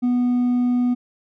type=tone with hard clipping; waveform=sine; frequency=246 Hz; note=B3; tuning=7 cents flat; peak=-17 dBFS; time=0.02-0.95 s; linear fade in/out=20 ms; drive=2 dB; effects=none